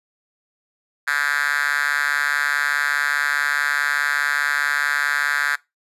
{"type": "tone with high-pass filter", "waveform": "5% pulse", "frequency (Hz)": 144.8, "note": "D3", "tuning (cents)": -24, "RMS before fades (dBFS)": -21, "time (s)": [1.07, 5.56], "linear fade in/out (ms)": 10, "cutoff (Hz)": 1600, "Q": 4.8, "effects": ["noise-tail reverb RT60 0.2 s tail -20 dB re dry", "resampled to 32000 Hz"]}